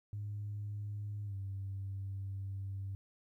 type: tone with pitch glide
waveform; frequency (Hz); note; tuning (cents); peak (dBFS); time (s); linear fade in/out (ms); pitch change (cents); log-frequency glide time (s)
sine; 103.4 to 97.6; G#2 to G2; -7 to -7; -37; 0.13-2.95; 0; -100; 1.25-1.35
effects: tanh soft clip ceiling -34 dBFS + 13-bit